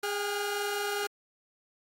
sawtooth tone cluster, 410.5 / 796 / 1427 Hz, G#4 / G5 / F6, -20 / +26 / +37 cents, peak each -28 / -35 / -32 dBFS, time 0.03-1.07 s, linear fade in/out 5 ms, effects AAC 48 kbps

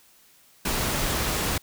pink noise, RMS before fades -26 dBFS, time 0.65-1.58 s, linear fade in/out 5 ms, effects white hiss -57 dBFS RMS until 1.62 s

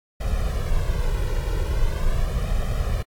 brown noise with flanger, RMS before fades -22 dBFS, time 0.2-3.03 s, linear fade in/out 10 ms, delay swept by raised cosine 1.6 to 2.11 ms, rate 0.41 Hz, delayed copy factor +0.9, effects AAC 64 kbps

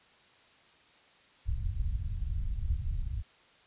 pink low-pass noise, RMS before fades -32 dBFS, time 1.45-3.23 s, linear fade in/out 50 ms, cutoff 100 Hz, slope 24 dB/octave, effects white hiss -61 dBFS RMS until 3.66 s + resampled to 8000 Hz

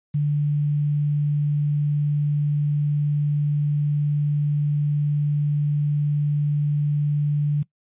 sine tone with quantisation, 146.83 Hz, D3, in tune, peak -18 dBFS, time 0.14-7.63 s, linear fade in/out 10 ms, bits 8, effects noise-tail reverb RT60 0.1 s tail -20 dB re dry + resampled to 8000 Hz

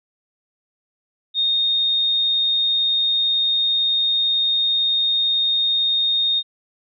sine tone, 3691 Hz, A#7, 18 cents flat, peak -16 dBFS, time 1.34-6.43 s, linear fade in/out 50 ms, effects none

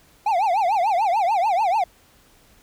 triangle tone with vibrato, 785 Hz, G5, 2 cents sharp, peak -15 dBFS, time 0.26-1.84 s, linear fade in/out 5 ms, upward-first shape triangle, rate 6.8 Hz, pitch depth 290 cents each way, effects pink hiss -55 dBFS RMS until 2.62 s

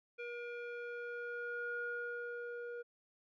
square tone with low-pass filter sweep, 477.9 Hz, A#4, 43 cents sharp, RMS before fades -43 dBFS, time 0.18-2.83 s, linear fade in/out 20 ms, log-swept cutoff 2200 to 1100 Hz, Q 5.5, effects none

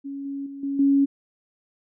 sine tone with level steps, 277.8 Hz, C#4, 4 cents sharp, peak -30 / -28 / -34 / -24 / -15 dBFS, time 0.04-1.06 s, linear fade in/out 20 ms, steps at 0.25 / 0.46 / 0.63 / 0.79 s, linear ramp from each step 5 ms, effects none

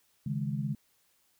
sine chord, C# suspended second, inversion none, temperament equal with one note detuned, 138.59 / 156.37 / 207.7 Hz, C#3 / D#3 / G#3, 0 / +9 / 0 cents, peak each -33 / -35 / -35 dBFS, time 0.26-0.75 s, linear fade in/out 5 ms, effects white hiss -70 dBFS RMS until 1.39 s

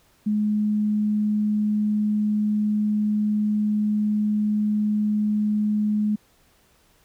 sine tone, 210.7 Hz, G#3, 25 cents sharp, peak -19 dBFS, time 0.26-6.16 s, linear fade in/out 10 ms, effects pink hiss -60 dBFS RMS until 7.04 s

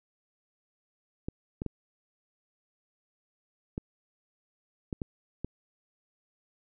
clicks, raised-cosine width 3 ms, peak -20 dBFS, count 7, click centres 1.285 / 1.619 / 1.663 / 3.779 / 4.928 / 5.018 / 5.446 s, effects none

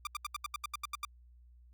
sawtooth tone bursts, 1190 Hz, D6, 22 cents sharp, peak -31 dBFS, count 11, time 0.05-1.05 s, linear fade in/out 2 ms, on 20 ms, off 78 ms, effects added 60 Hz sine -56 dBFS peak until 1.73 s + Opus 48 kbps

